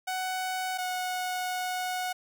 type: tone pair in turn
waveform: sawtooth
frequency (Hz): 745 / 733.5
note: F#5 / F#5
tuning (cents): +12 / -15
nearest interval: unison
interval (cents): 27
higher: first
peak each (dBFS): -26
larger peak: neither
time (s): 0.07-0.78 / 0.78-2.13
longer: second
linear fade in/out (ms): 10
effects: none